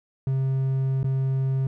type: tone with dropouts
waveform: triangle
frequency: 133.4 Hz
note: C3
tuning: 34 cents sharp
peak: -19 dBFS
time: 0.27-1.67 s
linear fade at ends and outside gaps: 2 ms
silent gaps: 1.031-1.043 s
effects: none